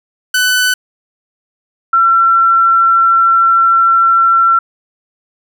sawtooth / sine tone pair in turn, 1499 / 1353.3 Hz, F#6 / E6, +22 / +45 cents, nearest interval major second, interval 177 cents, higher first, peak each -6 dBFS, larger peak neither, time 0.34-0.74 / 1.93-4.59 s, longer second, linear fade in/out 5 ms, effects none

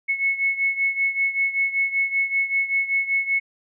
sine beating tone pair, 2195 / 2200.2 Hz, C#7 / C#7, -18 / -14 cents, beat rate 5.2 Hz, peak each -21 / -25 dBFS, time 0.08-3.4 s, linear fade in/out 20 ms, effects none

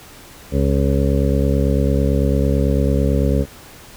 harmonic tone, 69 Hz, C#2, 7 cents flat, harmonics 1 / 2 / 3 / 4 / 6 / 7 / 8, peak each -17 / -20 / -22 / -23 / -25 / -25 / -26 dBFS, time 0.51-3.46 s, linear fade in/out 50 ms, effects pink hiss -41 dBFS RMS until 3.96 s

